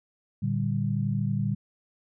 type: chord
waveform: sine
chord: G minor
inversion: first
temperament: equal with one note detuned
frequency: 114.27 / 146.83 / 196 Hz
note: Bb2 / D3 / G3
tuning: -34 / 0 / 0 cents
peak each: -28 / -29 / -29 dBFS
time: 0.42-1.55 s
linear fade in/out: 10 ms
effects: none